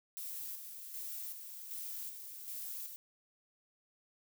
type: noise with tremolo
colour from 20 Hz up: violet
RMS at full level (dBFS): -43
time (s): 0.17-2.96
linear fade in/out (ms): 0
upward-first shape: square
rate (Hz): 1.3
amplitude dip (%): 45
effects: none